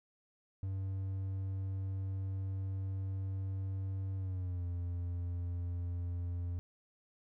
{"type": "tone with pitch glide", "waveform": "triangle", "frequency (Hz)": [96, 87.53], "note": ["G2", "F2"], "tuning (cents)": [-36, 4], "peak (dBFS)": -33, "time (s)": [0.63, 6.59], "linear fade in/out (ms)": 0, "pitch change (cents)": -160, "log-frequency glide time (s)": [4.16, 4.65], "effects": []}